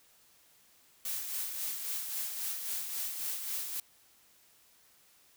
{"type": "noise with tremolo", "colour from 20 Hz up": "blue", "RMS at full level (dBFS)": -35, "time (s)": [1.05, 3.8], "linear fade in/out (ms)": 2, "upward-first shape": "sine", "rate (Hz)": 3.7, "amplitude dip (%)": 45, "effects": ["white hiss -64 dBFS RMS until 5.36 s"]}